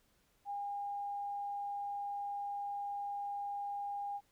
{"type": "tone", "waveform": "sine", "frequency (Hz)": 810, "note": "G#5", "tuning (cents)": -43, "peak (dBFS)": -37, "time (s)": [0.45, 4.21], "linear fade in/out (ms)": 50, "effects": ["pink hiss -73 dBFS RMS until 4.31 s"]}